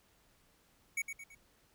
square tone with echo, 2237 Hz, C#7, 15 cents sharp, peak -33 dBFS, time 0.97-1.02 s, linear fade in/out 5 ms, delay 110 ms, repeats 3, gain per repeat -7 dB, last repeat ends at 1.35 s, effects pink hiss -69 dBFS RMS until 1.74 s

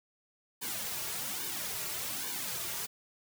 white noise with flanger, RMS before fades -37 dBFS, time 0.61-2.87 s, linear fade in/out 20 ms, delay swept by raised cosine 1.5 to 4 ms, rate 1.2 Hz, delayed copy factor -0.95, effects none

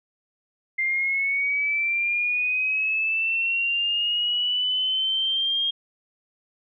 sine linear sweep, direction up, 2093 to 3241 Hz, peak -21 dBFS, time 0.78-5.71 s, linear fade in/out 10 ms, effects none

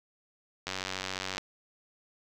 click train, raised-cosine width 0.2 ms, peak -16 dBFS, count 68, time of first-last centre 0.67-1.38 s, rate 94.3 Hz, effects none

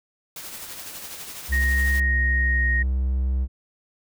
white noise with tremolo, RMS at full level -35 dBFS, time 0.36-2 s, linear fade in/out 2 ms, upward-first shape triangle, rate 12 Hz, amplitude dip 45%
triangle tone with pitch glide, 68 to 64.74 Hz, C#2 to C2, -33 to -18 cents, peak -18 dBFS, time 1.48-3.48 s, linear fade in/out 50 ms, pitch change -85 cents, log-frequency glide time 1.97-2.74 s
sine tone, 1866 Hz, A#6, 1 cent sharp, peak -21 dBFS, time 1.52-2.83 s, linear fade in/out 10 ms
effects none

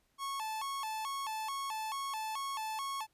45% pulse tone with vibrato, 980 Hz, B5, 14 cents flat, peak -36 dBFS, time 0.18-3.07 s, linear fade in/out 50 ms, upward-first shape square, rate 2.3 Hz, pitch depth 200 cents each way, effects pink hiss -75 dBFS RMS until 3.13 s + resampled to 32000 Hz

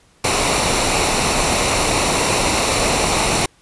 pink noise with comb filter, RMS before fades -17 dBFS, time 0.24-3.46 s, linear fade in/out 5 ms, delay 0.61 ms, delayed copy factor -0.5, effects pink hiss -54 dBFS RMS until 3.61 s + resampled to 24000 Hz

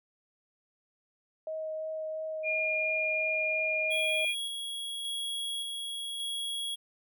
sine tone with vibrato, 630 Hz, D#5, 21 cents sharp, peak -33 dBFS, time 1.47-4.25 s, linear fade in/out 2 ms, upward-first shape triangle, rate 2.9 Hz, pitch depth 9 cents each way
sine tone, 2417 Hz, D7, 49 cents sharp, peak -28 dBFS, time 2.43-4.35 s, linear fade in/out 50 ms
square tone with tremolo, 3322 Hz, G#7, in tune, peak -33 dBFS, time 3.9-6.76 s, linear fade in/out 20 ms, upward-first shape square, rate 0.87 Hz, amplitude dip 25%
effects none

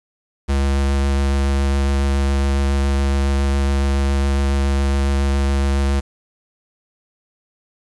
square tone with vibrato, 69 Hz, C#2, 7 cents flat, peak -16 dBFS, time 0.48-6.01 s, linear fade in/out 20 ms, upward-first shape sine, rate 7.2 Hz, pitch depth 11 cents each way, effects resampled to 22050 Hz + 7-bit

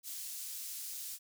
pink high-pass noise, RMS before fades -43 dBFS, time 0.03-1.19 s, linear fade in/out 50 ms, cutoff 6500 Hz, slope 12 dB/octave, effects none

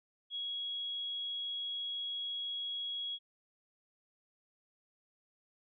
sine tone, 3322 Hz, G#7, in tune, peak -36 dBFS, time 0.3-3.19 s, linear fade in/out 50 ms, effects none

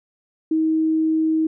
sine tone, 317.5 Hz, D#4, 35 cents sharp, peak -16 dBFS, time 0.51-1.47 s, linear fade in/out 5 ms, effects none

